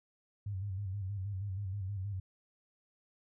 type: tone with vibrato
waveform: sine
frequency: 97.9 Hz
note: G2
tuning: 2 cents flat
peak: -35 dBFS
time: 0.46-2.2 s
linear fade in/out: 5 ms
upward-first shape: square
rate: 6.3 Hz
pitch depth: 72 cents each way
effects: none